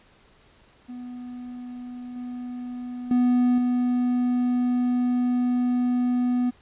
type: tone with level steps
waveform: triangle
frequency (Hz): 246.9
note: B3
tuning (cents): 0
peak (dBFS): -32 / -29 / -15 / -18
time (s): 0.88-6.51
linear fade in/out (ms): 20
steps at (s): 2.16 / 3.11 / 3.58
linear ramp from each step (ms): 2
effects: pink hiss -57 dBFS RMS until 6.61 s + resampled to 8000 Hz